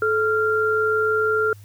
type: tone pair together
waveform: sine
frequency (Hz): 434 / 1387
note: A4 / F6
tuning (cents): -24 / -12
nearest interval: octave + minor sixth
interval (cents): 2012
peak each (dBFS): -20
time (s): 0.02-1.53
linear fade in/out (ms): 2
effects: added 102 Hz sine -41 dBFS peak until 1.64 s + white hiss -55 dBFS RMS until 1.64 s